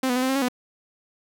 sawtooth tone with pitch steps, 261.3 / 246.7 / 254.2 / 260.4 / 266.6 / 276 / 248.7 Hz, C4 / B3 / C4 / C4 / C4 / C#4 / B3, -2 / -2 / -50 / -8 / +33 / -7 / +12 cents, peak -17 dBFS, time 0.03-0.485 s, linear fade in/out 5 ms, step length 65 ms, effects none

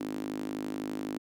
sawtooth tone with high-pass filter, 51.91 Hz, G#1, in tune, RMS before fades -36 dBFS, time 0-1.18 s, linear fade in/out 10 ms, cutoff 280 Hz, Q 6.2, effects none

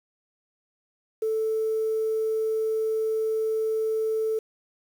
sine tone, 440 Hz, A4, in tune, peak -22 dBFS, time 1.22-4.39 s, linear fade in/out 5 ms, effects tanh soft clip ceiling -18 dBFS + 8-bit

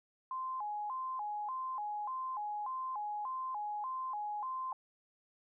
sine tone with vibrato, 932.3 Hz, A#5, in tune, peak -36 dBFS, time 0.31-4.73 s, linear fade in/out 2 ms, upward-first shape square, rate 1.7 Hz, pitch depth 190 cents each way, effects none

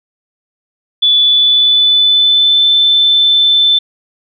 sine tone with pitch glide, 3459 to 3530 Hz, A7 to A7, -30 to +5 cents, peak -6 dBFS, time 1.02-3.79 s, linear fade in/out 10 ms, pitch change +35 cents, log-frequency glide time 1.17-2.69 s, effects none

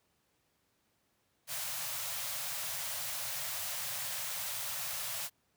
white band-stop noise, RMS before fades -38 dBFS, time 1.47-5.3 s, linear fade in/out 50 ms, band 170 to 520 Hz, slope 96 dB/octave, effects pink hiss -75 dBFS RMS until 5.56 s + high-pass 80 Hz 12 dB/octave

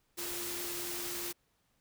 sine tone in noise, 349.2 Hz, F4, in tune, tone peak -44 dBFS, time 0.17-1.33 s, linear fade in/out 20 ms, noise white, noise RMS -39 dBFS, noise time 0.17-1.33 s, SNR -8 dB, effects pink hiss -75 dBFS RMS until 1.8 s

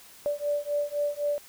sine beating tone pair, 581 / 584.9 Hz, D5 / D5, -19 / -7 cents, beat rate 3.9 Hz, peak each -29 dBFS, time 0.26-1.38 s, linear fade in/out 0 ms, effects white hiss -51 dBFS RMS until 1.48 s

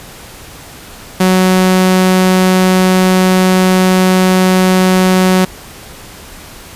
sawtooth tone, 185.6 Hz, F#3, 6 cents sharp, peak -3 dBFS, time 1.2-5.45 s, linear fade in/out 5 ms, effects pink hiss -33 dBFS RMS until 6.75 s + resampled to 32000 Hz

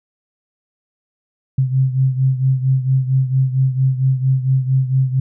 sine beating tone pair, 130.81 / 135.21 Hz, C3 / C#3, 0 / -43 cents, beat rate 4.4 Hz, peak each -14 / -19 dBFS, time 1.58-5.2 s, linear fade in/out 5 ms, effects none

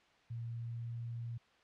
sine tone with pitch glide, 116.54 to 117.35 Hz, A#2 to A#2, 0 to +12 cents, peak -39 dBFS, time 0.3-1.38 s, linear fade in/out 10 ms, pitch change +12 cents, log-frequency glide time 0.45-0.93 s, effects white hiss -67 dBFS RMS until 1.63 s + low-pass 3000 Hz 12 dB/octave

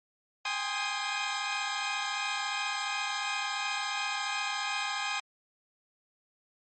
15% pulse chord, Ab major seventh, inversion third, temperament equal with one note detuned, 796.3 / 830.6 / 1046.5 / 1244.5 Hz, G5 / Ab5 / C6 / Eb6, +27 / 0 / 0 / 0 cents, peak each -30 dBFS, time 0.45-5.2 s, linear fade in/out 5 ms, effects MP3 32 kbps

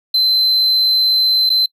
triangle tone with dropouts, 4074 Hz, C8, 47 cents flat, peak -10 dBFS, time 0.14-1.66 s, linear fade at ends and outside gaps 5 ms, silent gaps 1.494-1.5 s, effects noise-tail reverb RT60 0.1 s tail -25 dB re dry

